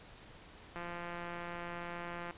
click train, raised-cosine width 0.5 ms, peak -28 dBFS, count 269, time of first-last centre 0.76-2.309 s, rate 173 Hz, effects pink hiss -55 dBFS RMS until 2.37 s + resampled to 8000 Hz

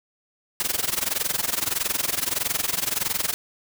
white noise with amplitude modulation, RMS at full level -22 dBFS, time 0.6-3.34 s, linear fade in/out 0 ms, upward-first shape sine, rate 21.6 Hz, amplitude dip 90%, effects none

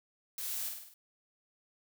blue noise with echo, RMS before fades -39 dBFS, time 0.38-0.69 s, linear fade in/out 2 ms, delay 50 ms, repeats 5, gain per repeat -4 dB, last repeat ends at 0.94 s, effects none

